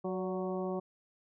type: harmonic tone with a mistuned harmonic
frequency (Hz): 185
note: F#3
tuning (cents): 0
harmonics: 1 / 2 / 3 / 4 / 5 / 6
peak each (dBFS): -37 / -36 / -40 / -43 / -48 / -47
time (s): 0.04-0.8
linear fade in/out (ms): 10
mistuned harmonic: 3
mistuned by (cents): +41
effects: none